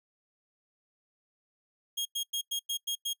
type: tone bursts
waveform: sawtooth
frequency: 3260 Hz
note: G#7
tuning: 33 cents flat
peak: -27 dBFS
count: 7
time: 1.97-3.134 s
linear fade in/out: 10 ms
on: 84 ms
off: 96 ms
effects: noise-tail reverb RT60 0.1 s tail -25 dB re dry